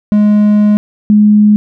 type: tone pair in turn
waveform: triangle / sine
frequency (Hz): 208.9 / 209.7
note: G#3 / G#3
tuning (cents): +10 / +17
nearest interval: unison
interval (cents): 7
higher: second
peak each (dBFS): -3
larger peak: neither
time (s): 0.12-0.77 / 1.1-1.56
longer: first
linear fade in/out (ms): 0
effects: none